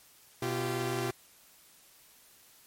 sawtooth tone cluster, 124.2 / 344.4 / 390.2 Hz, B2 / F4 / G4, +10 / -24 / -8 cents, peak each -31 dBFS, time 0.42-1.11 s, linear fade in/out 5 ms, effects white hiss -59 dBFS RMS until 2.66 s + MP3 64 kbps

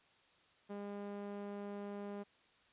sawtooth tone with band-pass filter, 202.9 Hz, G#3, 40 cents flat, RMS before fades -45 dBFS, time 0.69-2.24 s, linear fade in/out 20 ms, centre 450 Hz, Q 0.73, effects white hiss -69 dBFS RMS until 2.72 s + resampled to 8000 Hz

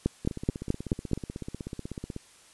two click trains, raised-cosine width 3 ms, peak -11 / -22 dBFS, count 6 / 32, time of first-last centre 0.06-1.133 / 0.25-2.164 s, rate 4.66 / 16.2 Hz, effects white hiss -56 dBFS RMS until 2.53 s + resampled to 24000 Hz

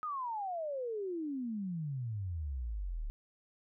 sine exponential sweep, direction down, 1274 to 35 Hz, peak -35 dBFS, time 0.03-3.1 s, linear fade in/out 0 ms, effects none

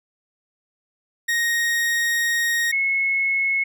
40% pulse / sine tone pair in turn, 1869 / 2184 Hz, A#6 / C#7, +4 / -26 cents, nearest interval minor third, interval 270 cents, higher second, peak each -18 dBFS, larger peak neither, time 1.28-2.72 / 2.72-3.64 s, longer first, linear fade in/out 10 ms, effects none

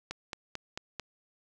click train, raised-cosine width 0.2 ms, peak -19 dBFS, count 5, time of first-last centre 0.11-0.997 s, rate 4.51 Hz, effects none

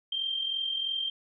sine tone with amplitude modulation, 3163 Hz, G7, 15 cents sharp, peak -26 dBFS, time 0.12-1.1 s, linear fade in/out 5 ms, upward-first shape sine, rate 43 Hz, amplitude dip 55%, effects none

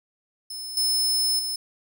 sawtooth tone with level steps, 5230 Hz, E8, 15 cents flat, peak -30 / -18 / -24 dBFS, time 0.5-1.56 s, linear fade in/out 5 ms, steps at 0.77 / 1.39 s, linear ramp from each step 2 ms, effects none

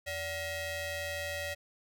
sawtooth ring-modulated tone, 662 Hz, E5, 7 cents sharp, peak -28 dBFS, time 0.06-1.55 s, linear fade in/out 20 ms, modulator 1240 Hz, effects none

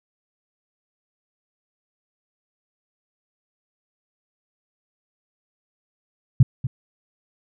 sine tone with echo, 127.7 Hz, C3, 42 cents flat, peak -7 dBFS, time 6.4-6.43 s, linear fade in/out 5 ms, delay 240 ms, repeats 1, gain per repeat -13 dB, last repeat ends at 6.67 s, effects none

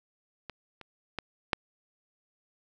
clicks, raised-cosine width 0.3 ms, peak -23 / -29 / -17 / -8 dBFS, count 4, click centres 0.497 / 0.813 / 1.187 / 1.532 s, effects none

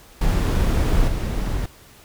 brown noise with level steps, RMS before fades -18 / -23 dBFS, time 0.21-1.66 s, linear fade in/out 5 ms, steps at 1.07 s, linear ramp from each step 20 ms, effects pink hiss -48 dBFS RMS until 2.04 s

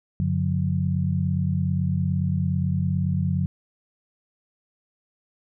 sine tone cluster, 93.7 / 143.2 / 180.8 Hz, F#2 / D3 / F#3, +22 / -43 / -40 cents, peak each -25 dBFS, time 0.2-3.46 s, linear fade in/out 0 ms, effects none

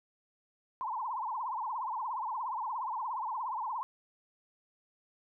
sine tone with vibrato, 952 Hz, A#5, 36 cents sharp, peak -33 dBFS, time 0.81-3.83 s, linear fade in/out 0 ms, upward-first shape triangle, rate 17 Hz, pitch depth 240 cents each way, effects none

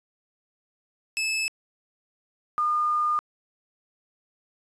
sawtooth / sine tone pair in turn, 2608 / 1214.9 Hz, E7 / D#6, -19 / -42 cents, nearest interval octave + minor second, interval 1323 cents, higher first, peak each -21 dBFS, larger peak neither, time 1.17-1.48 / 2.58-3.19 s, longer second, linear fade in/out 0 ms, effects resampled to 22050 Hz + 9-bit

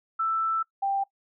sine tone pair in turn, 1325 / 788 Hz, E6 / G5, +9 / +9 cents, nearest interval major sixth, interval 900 cents, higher first, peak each -23 dBFS, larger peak neither, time 0.19-0.63 / 0.82-1.04 s, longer first, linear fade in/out 10 ms, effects noise-tail reverb RT60 0.1 s tail -20 dB re dry

